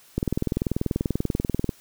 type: click train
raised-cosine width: 3 ms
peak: -10 dBFS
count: 32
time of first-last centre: 0.18-1.692 s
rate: 20.5 Hz
effects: white hiss -54 dBFS RMS until 1.8 s

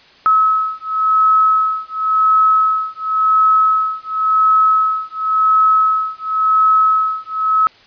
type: beating tone pair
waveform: sine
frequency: 1288 / 1288.93 Hz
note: E6 / E6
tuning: -41 / -39 cents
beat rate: 0.93 Hz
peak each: -14 dBFS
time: 0.26-7.67 s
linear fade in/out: 0 ms
effects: white hiss -46 dBFS RMS until 7.86 s + resampled to 11025 Hz

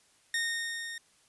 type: tone with level ramp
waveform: sawtooth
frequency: 1845 Hz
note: A#6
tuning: 18 cents flat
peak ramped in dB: -24 to -35 dBFS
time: 0.34-0.98 s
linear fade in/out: 2 ms
effects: white hiss -65 dBFS RMS until 1.28 s + resampled to 24000 Hz

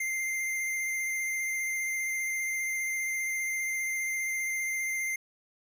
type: tone with vibrato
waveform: square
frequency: 2093 Hz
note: C7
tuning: in tune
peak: -30 dBFS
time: 0-5.16 s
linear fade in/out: 5 ms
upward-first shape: square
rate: 15 Hz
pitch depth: 10 cents each way
effects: none

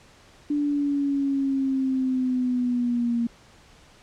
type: linear sweep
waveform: sine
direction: down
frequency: 293.7 to 233.1 Hz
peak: -21 dBFS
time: 0.5-3.27 s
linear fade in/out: 5 ms
effects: pink hiss -53 dBFS RMS until 4.02 s + low-pass 7000 Hz 12 dB/octave

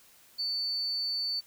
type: tone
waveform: sine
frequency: 4500 Hz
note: C#8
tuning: 25 cents sharp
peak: -29 dBFS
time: 0.38-1.41 s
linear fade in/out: 20 ms
effects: white hiss -59 dBFS RMS until 1.46 s

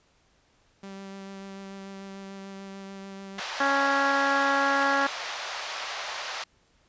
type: tone with vibrato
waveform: sawtooth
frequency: 195.1 Hz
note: G3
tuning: 8 cents flat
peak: -35 dBFS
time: 0.83-3.4 s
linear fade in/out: 5 ms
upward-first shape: sine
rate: 6.8 Hz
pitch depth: 11 cents each way
type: band-pass noise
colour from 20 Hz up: pink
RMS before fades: -35 dBFS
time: 3.38-6.44 s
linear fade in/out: 5 ms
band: 660 to 5700 Hz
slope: 24 dB/octave
type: harmonic tone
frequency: 277.2 Hz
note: C#4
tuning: in tune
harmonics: 1 / 2 / 3 / 4 / 5 / 6 / 7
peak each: -32 / -30 / -28 / -29 / -28 / -28 / -37 dBFS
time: 3.6-5.07 s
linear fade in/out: 5 ms
effects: pink hiss -65 dBFS RMS until 6.88 s + resampled to 16000 Hz

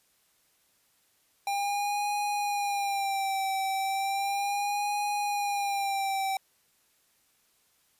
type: tone with vibrato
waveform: square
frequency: 798 Hz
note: G5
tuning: 31 cents sharp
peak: -28 dBFS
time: 1.47-6.37 s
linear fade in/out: 2 ms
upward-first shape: sine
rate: 0.35 Hz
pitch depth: 56 cents each way
effects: white hiss -68 dBFS RMS until 7.99 s + resampled to 32000 Hz

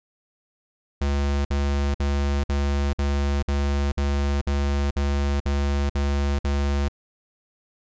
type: tone bursts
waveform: square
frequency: 70.6 Hz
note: C#2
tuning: 32 cents sharp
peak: -21 dBFS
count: 12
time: 1.01-6.884 s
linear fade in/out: 5 ms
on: 440 ms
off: 54 ms
effects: resampled to 16000 Hz

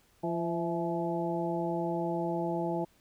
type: harmonic tone with a mistuned harmonic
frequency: 170.7 Hz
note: F3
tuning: 39 cents flat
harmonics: 1 / 2 / 3 / 4 / 5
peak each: -35 / -33 / -39 / -36 / -37 dBFS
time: 0.23-2.85 s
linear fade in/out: 10 ms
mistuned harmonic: 4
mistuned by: -54 cents
effects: pink hiss -66 dBFS RMS until 3 s

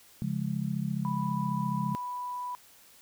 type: chord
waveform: sine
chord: Db major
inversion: none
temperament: just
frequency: 138.59 / 173.24 / 207.9 Hz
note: Db3 / F3 / Ab3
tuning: 0 / -14 / +2 cents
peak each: -33 dBFS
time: 0.22-1.95 s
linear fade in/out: 0 ms
type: tone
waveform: sine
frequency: 987.8 Hz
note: B5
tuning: in tune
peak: -33 dBFS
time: 1.05-2.55 s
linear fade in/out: 0 ms
effects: white hiss -57 dBFS RMS until 3.01 s

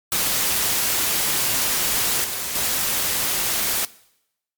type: noise with level steps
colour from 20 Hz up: white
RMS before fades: -21 / -27 / -22 dBFS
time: 0.12-3.85 s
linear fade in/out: 0 ms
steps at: 2.24 / 2.55 s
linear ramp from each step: 5 ms
effects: noise-tail reverb RT60 0.8 s tail -20 dB re dry + MP3 96 kbps

